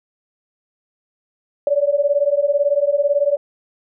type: beating tone pair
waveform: sine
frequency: 564 / 582 Hz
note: C#5 / D5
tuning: +30 / -16 cents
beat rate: 18 Hz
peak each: -17 dBFS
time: 1.67-3.37 s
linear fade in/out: 2 ms
effects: none